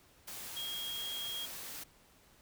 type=tone in noise; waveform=sine; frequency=3263 Hz; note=G#7; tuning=31 cents flat; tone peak=-38 dBFS; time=0.56-1.46 s; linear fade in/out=10 ms; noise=white; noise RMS=-45 dBFS; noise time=0.27-1.84 s; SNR=+4 dB; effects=pink hiss -64 dBFS RMS until 2.41 s